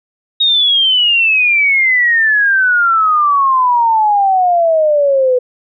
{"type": "exponential sweep", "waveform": "sine", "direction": "down", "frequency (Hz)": [3768, 493.9], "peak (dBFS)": -8, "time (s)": [0.4, 5.39], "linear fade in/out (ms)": 10, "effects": []}